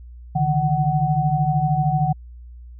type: tone cluster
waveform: sine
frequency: 143.1 / 156.2 / 749 Hz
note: D3 / D#3 / F#5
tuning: -45 / +7 / +21 cents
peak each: -21 dBFS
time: 0.35-2.13 s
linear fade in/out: 10 ms
effects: added 60 Hz sine -37 dBFS peak until 2.79 s